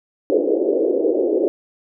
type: band-pass noise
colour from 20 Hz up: pink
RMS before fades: -18 dBFS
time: 0.3-1.48 s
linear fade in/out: 0 ms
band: 320 to 530 Hz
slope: 48 dB/octave
effects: none